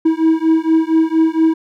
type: beating tone pair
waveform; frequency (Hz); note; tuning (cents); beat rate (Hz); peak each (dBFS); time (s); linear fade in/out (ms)
triangle; 320 / 324.3; D#4 / E4; +49 / -28; 4.3; -12; 0.05-1.54; 10
effects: none